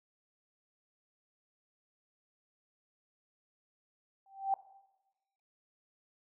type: tone with exponential growth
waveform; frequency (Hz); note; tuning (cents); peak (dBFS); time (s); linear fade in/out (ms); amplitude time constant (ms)
sine; 780; G5; -9; -24; 4.26-4.54; 2; 60
effects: noise-tail reverb RT60 1.0 s tail -17 dB re dry